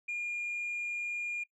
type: tone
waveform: sine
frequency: 2417 Hz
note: D7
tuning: 49 cents sharp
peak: -31 dBFS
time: 0.08-1.44 s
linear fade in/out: 10 ms
effects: noise-tail reverb RT60 0.1 s tail -23 dB re dry + tanh soft clip ceiling -31 dBFS